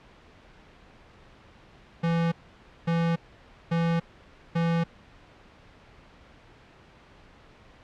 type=tone bursts; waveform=square; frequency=167.4 Hz; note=E3; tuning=27 cents sharp; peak=-23 dBFS; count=4; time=2.03-4.84 s; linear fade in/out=10 ms; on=290 ms; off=550 ms; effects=pink hiss -53 dBFS RMS until 7.83 s + low-pass 3000 Hz 12 dB/octave